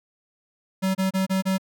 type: tone bursts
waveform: square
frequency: 190.1 Hz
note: F#3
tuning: 47 cents sharp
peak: -21 dBFS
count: 5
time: 0.82-1.582 s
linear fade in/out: 20 ms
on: 130 ms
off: 28 ms
effects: none